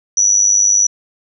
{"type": "tone with amplitude modulation", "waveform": "sine", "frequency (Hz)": 5920, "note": "F#8", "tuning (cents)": 0, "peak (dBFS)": -5, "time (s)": [0.17, 0.87], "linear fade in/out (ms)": 5, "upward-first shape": "sine", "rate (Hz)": 100, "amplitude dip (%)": 90, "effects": []}